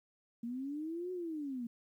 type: linear two-way sweep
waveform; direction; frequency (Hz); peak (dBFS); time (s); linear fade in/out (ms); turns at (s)
sine; up then down; 228.4 to 370 to 228.4; -37; 0.43-1.67; 5; 1.12
effects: 12-bit